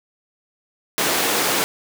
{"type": "high-pass noise", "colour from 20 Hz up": "pink", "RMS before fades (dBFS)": -20, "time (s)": [0.98, 1.64], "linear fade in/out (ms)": 0, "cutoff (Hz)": 320, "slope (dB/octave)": 12, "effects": []}